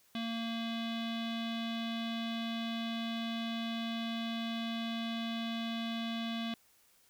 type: tone with low-pass filter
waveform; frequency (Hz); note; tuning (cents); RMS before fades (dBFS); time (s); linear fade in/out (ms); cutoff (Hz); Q
square; 229.1; A#3; -30; -37; 0.15-6.54; 2; 3500; 5.1
effects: white hiss -67 dBFS RMS until 7.09 s